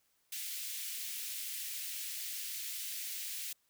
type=high-pass noise; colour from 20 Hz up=white; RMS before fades=-41 dBFS; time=0.32-3.53 s; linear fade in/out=5 ms; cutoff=2100 Hz; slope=24 dB/octave; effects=white hiss -75 dBFS RMS until 3.69 s